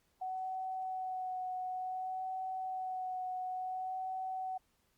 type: tone with vibrato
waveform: sine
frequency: 746 Hz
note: F#5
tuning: 14 cents sharp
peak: -36 dBFS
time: 0.21-4.58 s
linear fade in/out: 10 ms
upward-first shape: sine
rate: 0.56 Hz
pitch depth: 17 cents each way
effects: pink hiss -75 dBFS RMS until 4.97 s + Opus 48 kbps